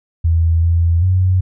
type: tone with pitch steps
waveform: sine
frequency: 82.6 / 84.3 / 92.5 Hz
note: E2 / E2 / F#2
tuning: +4 / +39 / 0 cents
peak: -10 dBFS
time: 0.24-1.41 s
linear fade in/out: 10 ms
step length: 390 ms
effects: none